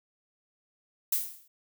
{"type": "noise with exponential decay", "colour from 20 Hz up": "violet", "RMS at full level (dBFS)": -24, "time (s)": [1.12, 1.48], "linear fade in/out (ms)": 5, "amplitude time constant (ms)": 78, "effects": []}